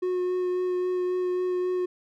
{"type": "tone with vibrato", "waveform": "triangle", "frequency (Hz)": 363.3, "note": "F#4", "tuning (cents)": -32, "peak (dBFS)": -22, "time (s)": [0.02, 1.86], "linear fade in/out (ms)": 10, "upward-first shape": "sine", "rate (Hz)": 3.7, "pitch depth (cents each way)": 11, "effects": []}